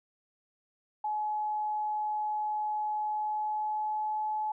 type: tone with pitch glide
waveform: sine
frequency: 849 to 856.4 Hz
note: G#5 to A5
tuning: +38 to -47 cents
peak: -29 dBFS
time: 1.04-4.52 s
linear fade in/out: 5 ms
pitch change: +15 cents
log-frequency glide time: 3-4.23 s
effects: none